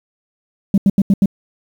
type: tone bursts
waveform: sine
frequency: 196.8 Hz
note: G3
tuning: 7 cents sharp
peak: -6 dBFS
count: 5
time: 0.74-1.258 s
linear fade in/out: 2 ms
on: 38 ms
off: 82 ms
effects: tanh soft clip ceiling -5 dBFS + 7-bit